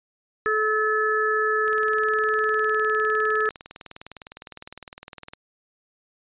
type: harmonic tone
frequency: 431.8 Hz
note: A4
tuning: 33 cents flat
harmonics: 1 / 3 / 4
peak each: -24 / -24 / -24 dBFS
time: 0.46-3.49 s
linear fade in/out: 0 ms
type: click train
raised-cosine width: 0.2 ms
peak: -21 dBFS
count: 73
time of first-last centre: 1.68-5.335 s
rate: 19.7 Hz
effects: resampled to 8000 Hz